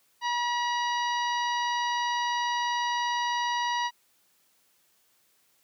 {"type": "harmonic tone with a mistuned harmonic", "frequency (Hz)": 963, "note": "B5", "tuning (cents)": -44, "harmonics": [1, 2, 3, 4, 5, 6], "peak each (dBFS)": [-27, -33, -37, -39, -41, -43], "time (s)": [0.21, 3.91], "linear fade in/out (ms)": 50, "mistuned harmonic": 5, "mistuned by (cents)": -29, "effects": ["white hiss -67 dBFS RMS until 5.63 s", "high-pass 100 Hz 12 dB/octave"]}